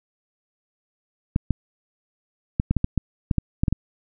clicks, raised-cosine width 5 ms, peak -7 dBFS, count 12, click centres 1.361 / 1.507 / 2.599 / 2.71 / 2.767 / 2.844 / 2.977 / 3.312 / 3.383 / 3.635 / 3.682 / 3.726 s, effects none

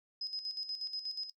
sine tone with tremolo, 5060 Hz, D#8, 28 cents sharp, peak -35 dBFS, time 0.21-1.3 s, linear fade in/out 5 ms, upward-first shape square, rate 8.3 Hz, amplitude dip 65%, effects noise-tail reverb RT60 0.1 s tail -19 dB re dry

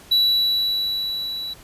triangle tone with level ramp, 3933 Hz, B7, 8 cents flat, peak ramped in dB -12 to -26 dBFS, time 0.11-1.54 s, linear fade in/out 10 ms, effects pink hiss -46 dBFS RMS until 1.63 s + resampled to 32000 Hz

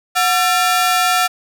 sawtooth ring-modulated tone, 1041 Hz, C6, 9 cents flat, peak -6 dBFS, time 0.15-1.28 s, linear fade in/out 20 ms, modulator 310 Hz, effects none

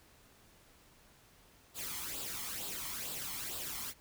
white noise with flanger, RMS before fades -41 dBFS, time 1.74-3.94 s, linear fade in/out 50 ms, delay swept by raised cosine 0.24 to 0.96 ms, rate 2.2 Hz, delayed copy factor +0.6, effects pink hiss -63 dBFS RMS until 4 s

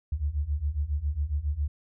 sine beating tone pair, 69.3 / 76.6 Hz, C#2 / D#2, 0 / -27 cents, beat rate 7.3 Hz, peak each -30 / -28 dBFS, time 0.12-1.68 s, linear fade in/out 5 ms, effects none

